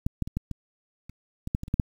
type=clicks; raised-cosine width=5 ms; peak=-13 / -13 / -23 / -15 / -20 / -30 / -19 / -12 / -21 / -26 / -11 / -8 dBFS; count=12; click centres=0.065 / 0.223 / 0.275 / 0.37 / 0.513 / 1.096 / 1.474 / 1.549 / 1.634 / 1.681 / 1.741 / 1.798 s; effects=8-bit